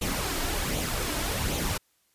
pink noise with flanger, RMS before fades -29 dBFS, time 0.01-1.78 s, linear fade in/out 10 ms, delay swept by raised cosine 0.29 to 3.19 ms, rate 1.3 Hz, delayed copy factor +0.5, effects white hiss -69 dBFS RMS until 2.14 s + resampled to 32000 Hz

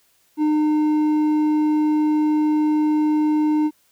sine tone with hard clipping, 304.4 Hz, D#4, 38 cents flat, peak -17 dBFS, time 0.37-3.71 s, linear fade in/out 50 ms, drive 5 dB, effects white hiss -61 dBFS RMS until 3.91 s

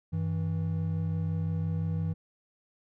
triangle tone pair together, 96.16 / 162 Hz, G2 / E3, -33 / -30 cents, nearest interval major sixth, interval 903 cents, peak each -29 / -28 dBFS, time 0.12-2.14 s, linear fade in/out 20 ms, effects none

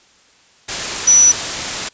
sine tone in noise, 5920 Hz, F#8, in tune, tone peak -6 dBFS, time 1.07-1.32 s, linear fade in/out 10 ms, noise white, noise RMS -21 dBFS, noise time 0.68-1.89 s, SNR +12 dB, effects white hiss -51 dBFS RMS until 1.93 s + resampled to 16000 Hz

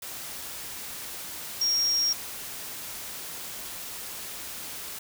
sine tone in noise, 5588 Hz, F8, in tune, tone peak -22 dBFS, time 1.61-2.13 s, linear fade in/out 5 ms, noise white, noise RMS -38 dBFS, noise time 0.02-4.99 s, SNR +13 dB, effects none

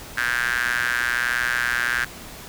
sawtooth tone with high-pass filter, 121.4 Hz, B2, 29 cents flat, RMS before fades -23 dBFS, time 0.17-2.05 s, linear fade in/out 10 ms, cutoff 1600 Hz, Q 8.2, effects pink hiss -39 dBFS RMS until 2.48 s

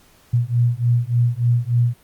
sine beating tone pair, 118.3 / 121.7 Hz, A#2 / B2, +26 / -25 cents, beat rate 3.4 Hz, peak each -18 dBFS, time 0.33-1.94 s, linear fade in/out 10 ms, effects pink hiss -53 dBFS RMS until 2.03 s + Opus 48 kbps

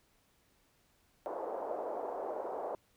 pink band-pass noise, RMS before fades -39 dBFS, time 1.26-2.75 s, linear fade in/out 0 ms, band 450 to 810 Hz, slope 24 dB/octave, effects pink hiss -71 dBFS RMS until 2.96 s

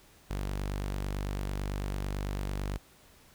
sawtooth tone, 49 Hz, G1, in tune, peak -28 dBFS, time 0.3-2.78 s, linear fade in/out 10 ms, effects pink hiss -59 dBFS RMS until 3.34 s

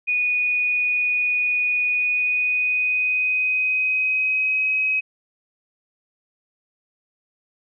sine tone with pitch glide, 2469 to 2538 Hz, D#7 to D#7, -14 to +34 cents, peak -18 dBFS, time 0.07-5.01 s, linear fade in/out 20 ms, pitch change +48 cents, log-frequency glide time 1.86-4.68 s, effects none

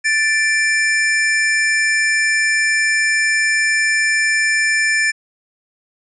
square tone pair together, 1760 / 2349 Hz, A6 / D7, 0 / 0 cents, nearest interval perfect fourth, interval 500 cents, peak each -16 / -19 dBFS, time 0.04-5.12 s, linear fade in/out 20 ms, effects resampled to 22050 Hz

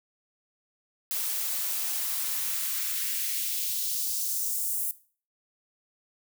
blue noise with high-pass filter sweep, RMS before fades -30 dBFS, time 1.11-4.91 s, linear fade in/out 0 ms, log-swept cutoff 300 to 10000 Hz, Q 1.3, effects noise-tail reverb RT60 0.4 s tail -17 dB re dry

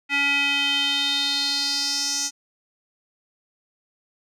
square tone with band-pass filter sweep, 282 Hz, C#4, 30 cents sharp, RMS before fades -23 dBFS, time 0.09-2.31 s, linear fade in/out 50 ms, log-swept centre 2300 to 6200 Hz, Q 4.8, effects none

